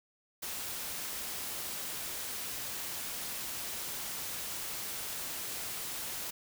white noise, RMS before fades -39 dBFS, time 0.42-6.31 s, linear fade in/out 10 ms, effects none

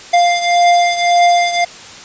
square beating tone pair, 698.5 / 700.3 Hz, F5 / F5, 0 / +5 cents, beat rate 1.8 Hz, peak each -11 / -16 dBFS, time 0.13-1.65 s, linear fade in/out 10 ms, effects white hiss -34 dBFS RMS until 2.04 s + resampled to 16000 Hz

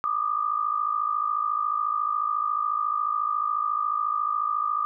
sine tone pair together, 1179.9 / 1234 Hz, D6 / D#6, +8 / -15 cents, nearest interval minor second, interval 77 cents, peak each -26 dBFS, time 0.04-4.85 s, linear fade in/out 0 ms, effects none

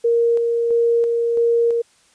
sine tone with tremolo, 467.3 Hz, A#4, 4 cents sharp, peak -13 dBFS, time 0.04-1.82 s, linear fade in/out 10 ms, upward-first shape square, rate 1.5 Hz, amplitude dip 30%, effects white hiss -56 dBFS RMS until 2.14 s + resampled to 22050 Hz

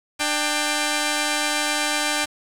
5% pulse tone pair together, 298 / 792 Hz, D4 / G5, +25 / +18 cents, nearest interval octave + perfect fourth, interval 1693 cents, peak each -12 dBFS, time 0.19-2.26 s, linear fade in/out 20 ms, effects low-pass 11000 Hz 12 dB/octave + 7-bit

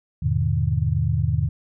sine chord, E major seventh, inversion none, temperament equal with one note detuned, 82.41 / 103.83 / 123.47 / 151.75 Hz, E2 / G#2 / B2 / D#3, 0 / 0 / 0 / -43 cents, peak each -24 dBFS, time 0.22-1.49 s, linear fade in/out 10 ms, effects none

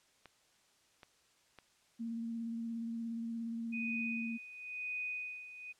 clicks, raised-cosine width 0.3 ms, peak -36 dBFS, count 3, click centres 0.257 / 1.032 / 1.587 s
sine tone with vibrato, 230 Hz, A#3, 23 cents flat, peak -37 dBFS, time 1.99-4.38 s, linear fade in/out 20 ms, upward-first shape sine, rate 17 Hz, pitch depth 19 cents each way
sine tone with tremolo, 2489 Hz, D#7, in tune, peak -36 dBFS, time 3.72-5.73 s, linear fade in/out 20 ms, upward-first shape sine, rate 0.97 Hz, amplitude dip 75%
effects white hiss -70 dBFS RMS until 5.79 s + low-pass 8000 Hz 12 dB/octave

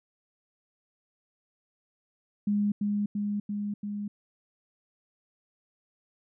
sine tone with echo, 205.7 Hz, G#3, 16 cents flat, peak -23 dBFS, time 2.47-2.72 s, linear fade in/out 5 ms, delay 340 ms, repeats 4, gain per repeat -2 dB, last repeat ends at 4.08 s, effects none

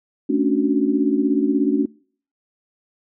sine chord, D major seventh, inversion second, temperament equal, 220 / 277.2 / 293.7 / 370 Hz, A3 / C#4 / D4 / F#4, 0 / 0 / 0 / 0 cents, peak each -24 / -19 / -20 / -24 dBFS, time 0.29-1.86 s, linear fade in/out 10 ms, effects noise-tail reverb RT60 0.5 s tail -25 dB re dry

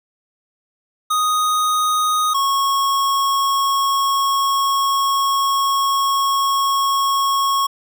square tone pair in turn, 1244.5 / 1098 Hz, D#6 / C#6, 0 / -17 cents, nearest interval major second, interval 217 cents, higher first, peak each -16 dBFS, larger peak neither, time 1.1-2.34 / 2.34-7.67 s, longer second, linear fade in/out 10 ms, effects none

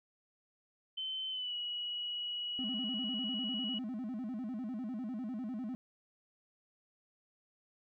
sine tone with pitch glide, 3071 to 2919 Hz, G7 to F#7, -36 to -24 cents, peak -36 dBFS, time 0.97-3.79 s, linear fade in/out 10 ms, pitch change -88 cents, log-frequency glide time 1.3-1.55 s
triangle tone with vibrato, 234.2 Hz, A#3, 8 cents sharp, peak -35 dBFS, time 2.59-5.75 s, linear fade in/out 0 ms, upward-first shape square, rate 10 Hz, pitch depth 170 cents each way
effects none

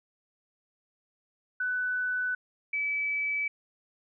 sine tone pair in turn, 1496 / 2298 Hz, F#6 / D7, +19 / -38 cents, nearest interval perfect fifth, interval 743 cents, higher second, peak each -27 dBFS, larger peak neither, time 1.6-2.35 / 2.73-3.48 s, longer neither, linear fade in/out 5 ms, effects none

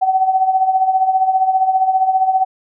sine tone with tremolo, 758 Hz, F#5, 42 cents sharp, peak -8 dBFS, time 0.01-2.45 s, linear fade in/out 20 ms, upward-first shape triangle, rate 15 Hz, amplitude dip 75%, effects none

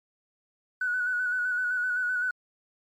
triangle tone with vibrato, 1480 Hz, F#6, in tune, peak -21 dBFS, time 0.81-2.31 s, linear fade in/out 5 ms, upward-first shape square, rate 7.8 Hz, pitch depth 29 cents each way, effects tanh soft clip ceiling -23 dBFS + MP3 64 kbps

